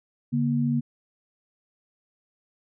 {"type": "tone pair together", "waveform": "sine", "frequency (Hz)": [142.66, 237.4], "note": ["D3", "A#3"], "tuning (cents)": [-50, 32], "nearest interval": "major sixth", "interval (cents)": 882, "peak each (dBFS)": [-25, -23], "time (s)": [0.32, 0.81], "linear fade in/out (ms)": 20, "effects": []}